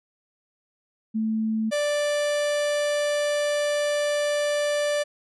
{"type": "tone pair in turn", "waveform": ["sine", "45% pulse"], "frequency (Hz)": [220, 587.3], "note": ["A3", "D5"], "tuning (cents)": [0, 0], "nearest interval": "octave + perfect fourth", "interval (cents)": 1700, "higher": "second", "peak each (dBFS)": -22, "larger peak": "neither", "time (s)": [[1.14, 1.71], [1.71, 5.04]], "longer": "second", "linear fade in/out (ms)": 20, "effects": ["resampled to 24000 Hz"]}